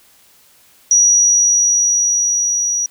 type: tone with level ramp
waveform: sine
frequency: 5800 Hz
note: F#8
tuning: 35 cents flat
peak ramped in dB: -7 to -15 dBFS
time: 0.91-2.86 s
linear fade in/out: 2 ms
effects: white hiss -50 dBFS RMS until 2.9 s